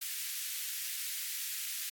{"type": "high-pass noise", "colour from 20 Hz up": "white", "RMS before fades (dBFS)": -38, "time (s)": [0.01, 1.9], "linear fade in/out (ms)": 10, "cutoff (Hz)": 1800, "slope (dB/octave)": 24, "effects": ["AAC 64 kbps"]}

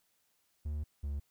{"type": "tone pair in turn", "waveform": "triangle", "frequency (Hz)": [75, 71.47], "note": ["D2", "D2"], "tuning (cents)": [37, -47], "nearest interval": "minor second", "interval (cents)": 84, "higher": "first", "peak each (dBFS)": [-32, -32], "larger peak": "neither", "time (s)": [[0.65, 0.84], [1.03, 1.2]], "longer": "first", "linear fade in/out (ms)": 10, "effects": ["white hiss -75 dBFS RMS until 1.3 s"]}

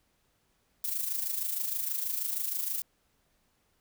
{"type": "noise with amplitude modulation", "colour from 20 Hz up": "violet", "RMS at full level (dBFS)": -30, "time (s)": [0.84, 2.82], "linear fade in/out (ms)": 2, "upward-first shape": "sine", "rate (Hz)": 26.3, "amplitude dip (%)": 60, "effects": ["pink hiss -72 dBFS RMS until 3.8 s"]}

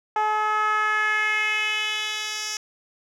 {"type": "tone with band-pass filter sweep", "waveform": "10% pulse", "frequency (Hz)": 427.3, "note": "G#4", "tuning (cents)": 49, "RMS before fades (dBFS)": -24, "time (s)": [0.16, 2.57], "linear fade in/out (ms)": 2, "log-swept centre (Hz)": [870, 5300], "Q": 2.7, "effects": []}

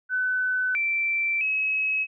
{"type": "tone with pitch steps", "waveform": "sine", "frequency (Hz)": [1507, 2341, 2563], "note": ["F#6", "D7", "E7"], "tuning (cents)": [31, -6, -49], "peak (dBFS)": -22, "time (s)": [0.09, 2.07], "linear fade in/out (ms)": 50, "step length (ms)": 660, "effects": []}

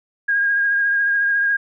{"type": "tone with vibrato", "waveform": "sine", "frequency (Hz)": 1627, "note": "G#6", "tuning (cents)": -36, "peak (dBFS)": -15, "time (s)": [0.28, 1.57], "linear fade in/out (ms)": 10, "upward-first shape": "sine", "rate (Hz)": 14, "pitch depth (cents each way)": 21, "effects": []}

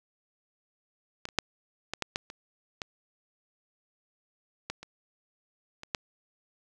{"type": "clicks", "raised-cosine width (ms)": 0.2, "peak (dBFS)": [-17, -27, -6, -15, -12, -12, -25, -17, -16, -26, -24, -11], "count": 12, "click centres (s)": [1.254, 1.288, 1.387, 1.936, 2.023, 2.159, 2.301, 2.818, 4.7, 4.83, 5.834, 5.948], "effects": []}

